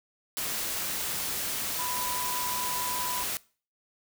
sine tone in noise, 991 Hz, B5, 6 cents sharp, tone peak -33 dBFS, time 1.79-3.23 s, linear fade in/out 0 ms, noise white, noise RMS -32 dBFS, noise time 0.37-3.37 s, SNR -4 dB, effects noise-tail reverb RT60 0.4 s tail -22 dB re dry

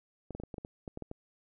clicks, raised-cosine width 2 ms, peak -27 dBFS, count 11, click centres 0.307 / 0.35 / 0.4 / 0.436 / 0.542 / 0.582 / 0.649 / 0.878 / 0.974 / 1.023 / 1.114 s, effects none

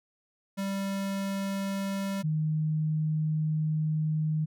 square / sine tone pair in turn, 196 / 155.21 Hz, G3 / D#3, 0 / -4 cents, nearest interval major third, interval 404 cents, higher first, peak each -30 / -25 dBFS, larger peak second, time 0.57-2.23 / 2.23-4.46 s, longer second, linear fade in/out 20 ms, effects none

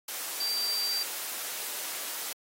sine tone in noise, 4699 Hz, D8, in tune, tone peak -28 dBFS, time 0.4-1.03 s, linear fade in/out 5 ms, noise white, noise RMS -36 dBFS, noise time 0.08-2.33 s, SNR +5 dB, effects high-pass 400 Hz 12 dB/octave + AAC 48 kbps

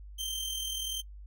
sawtooth tone with amplitude modulation, 3136 Hz, G7, in tune, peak -28 dBFS, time 0.18-1.02 s, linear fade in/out 20 ms, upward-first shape sine, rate 40.7 Hz, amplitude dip 45%, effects noise-tail reverb RT60 0.1 s tail -22 dB re dry + added 50 Hz sine -44 dBFS peak until 1.26 s

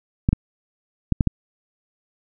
clicks, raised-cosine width 5 ms, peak -4 dBFS, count 5, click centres 0.289 / 0.33 / 1.123 / 1.208 / 1.273 s, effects none

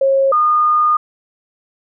sine tone pair in turn, 542 / 1221.7 Hz, C#5 / D#6, -39 / -32 cents, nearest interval octave + major second, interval 1407 cents, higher second, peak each -10 dBFS, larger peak neither, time 0.01-0.32 / 0.32-0.97 s, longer second, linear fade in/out 5 ms, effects none

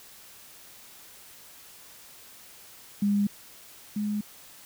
sine tone pair in turn, 203.2 / 208.7 Hz, G#3 / G#3, -38 / +9 cents, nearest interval unison, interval 47 cents, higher second, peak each -21 / -26 dBFS, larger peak first, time 3.02-3.27 / 3.96-4.21 s, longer neither, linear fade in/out 5 ms, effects white hiss -50 dBFS RMS until 4.65 s

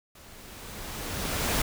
pink noise with level ramp, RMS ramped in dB -51 to -25 dBFS, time 0.15-1.62 s, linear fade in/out 5 ms, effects none

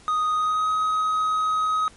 triangle tone with pitch glide, 1244.5 to 1264.1 Hz, D#6 to D#6, 0 to +27 cents, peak -18 dBFS, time 0.08-1.88 s, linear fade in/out 0 ms, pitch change +27 cents, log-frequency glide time 0.36-0.7 s, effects pink hiss -51 dBFS RMS until 1.96 s + MP3 48 kbps

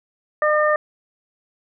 harmonic tone, 605 Hz, D#5, 49 cents flat, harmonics 1 / 2 / 3, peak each -17 / -20 / -22 dBFS, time 0.42-0.76 s, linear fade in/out 2 ms, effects none

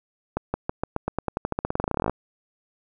accelerating click train, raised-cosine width 1 ms, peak -10 dBFS, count 27, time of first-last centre 0.37-2.096 s, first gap 170 ms, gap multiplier 0.91, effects none

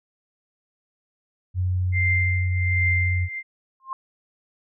sine tone with pitch glide, 91.3 to 89.78 Hz, F#2 to F2, -23 to +48 cents, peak -20 dBFS, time 1.54-3.29 s, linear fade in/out 50 ms, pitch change -29 cents, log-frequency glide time 2.32-3 s
sine tone with tremolo, 2093 Hz, C7, in tune, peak -19 dBFS, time 1.92-3.43 s, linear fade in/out 50 ms, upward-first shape triangle, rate 1.3 Hz, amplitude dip 85%
sine tone with exponential growth, 1061 Hz, C6, 24 cents sharp, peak -23 dBFS, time 3.8-3.93 s, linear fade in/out 1 ms, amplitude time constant 27 ms
effects none

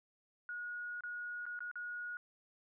sine tone with dropouts, 1448 Hz, F#6, 38 cents flat, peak -40 dBFS, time 0.49-2.17 s, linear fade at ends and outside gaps 1 ms, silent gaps 1.007-1.036 / 1.455-1.464 / 1.591-1.605 / 1.714-1.756 s, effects none

